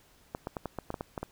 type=clicks; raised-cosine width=1 ms; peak=-20 dBFS; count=10; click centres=0.349 / 0.471 / 0.568 / 0.657 / 0.787 / 0.904 / 0.942 / 1.009 / 1.178 / 1.23 s; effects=pink hiss -62 dBFS RMS until 1.31 s